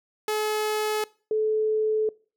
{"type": "tone pair in turn", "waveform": ["sawtooth", "sine"], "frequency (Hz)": [427.5, 433.2], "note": ["A4", "A4"], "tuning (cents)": [-50, -27], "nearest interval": "unison", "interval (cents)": 23, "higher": "second", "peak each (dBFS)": [-20, -21], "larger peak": "first", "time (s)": [[0.28, 1.04], [1.31, 2.09]], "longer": "second", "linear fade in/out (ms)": 2, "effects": ["noise-tail reverb RT60 0.4 s tail -23 dB re dry"]}